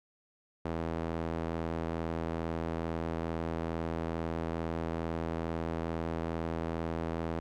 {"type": "tone with band-pass filter", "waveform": "sawtooth", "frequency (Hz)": 82.3, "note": "E2", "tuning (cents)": -2, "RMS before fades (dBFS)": -35, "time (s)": [0.65, 7.4], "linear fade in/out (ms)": 5, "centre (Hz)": 500, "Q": 0.59, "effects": []}